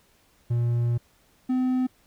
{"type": "tone pair in turn", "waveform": "triangle", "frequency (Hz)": [119, 255.3], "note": ["A#2", "C4"], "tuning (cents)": [36, -42], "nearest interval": "octave + minor second", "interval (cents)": 1322, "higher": "second", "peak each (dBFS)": -19, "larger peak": "neither", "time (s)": [[0.5, 0.98], [1.49, 1.87]], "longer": "first", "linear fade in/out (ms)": 10, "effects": ["pink hiss -62 dBFS RMS until 2.06 s"]}